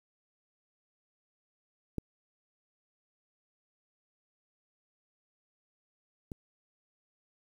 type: clicks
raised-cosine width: 3 ms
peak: -20 / -27 dBFS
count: 2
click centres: 1.983 / 6.318 s
effects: 9-bit